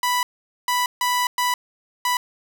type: tone bursts at uneven times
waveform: sawtooth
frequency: 987.8 Hz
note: B5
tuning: in tune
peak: -15 dBFS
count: 5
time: 0.03-0.23 / 0.68-0.86 / 1.01-1.27 / 1.38-1.54 / 2.05-2.17 s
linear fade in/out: 2 ms
effects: none